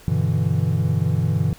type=chord; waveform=triangle; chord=E minor seventh; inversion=first; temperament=equal; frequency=98 / 123.47 / 146.83 / 164.81 Hz; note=G2 / B2 / D3 / E3; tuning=0 / 0 / 0 / 0 cents; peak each=-21 dBFS; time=0.08-1.53 s; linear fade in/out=0 ms; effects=pink hiss -47 dBFS RMS until 1.58 s